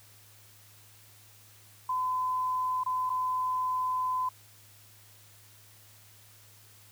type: tone with dropouts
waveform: sine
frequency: 1016 Hz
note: B5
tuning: 49 cents sharp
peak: -27 dBFS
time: 1.89-4.29 s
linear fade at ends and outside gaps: 5 ms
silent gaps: 2.836-2.861 / 3.095-3.1 s
effects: added 104 Hz sine -59 dBFS peak until 6.91 s + white hiss -57 dBFS RMS until 6.91 s